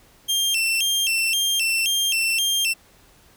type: tone with vibrato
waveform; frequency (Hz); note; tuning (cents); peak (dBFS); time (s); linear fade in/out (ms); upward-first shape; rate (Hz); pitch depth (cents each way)
sawtooth; 2932; F#7; -16; -16; 0.28-2.74; 20; square; 1.9; 150
effects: pink hiss -54 dBFS RMS until 3.36 s